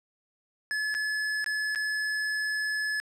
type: tone with dropouts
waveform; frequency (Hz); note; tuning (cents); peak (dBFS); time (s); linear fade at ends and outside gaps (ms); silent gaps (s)
square; 1715; A6; -45; -28; 0.71-3; 0; 0.942-0.949 / 1.443-1.462 / 1.749-1.758
effects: low-pass 8000 Hz 12 dB/octave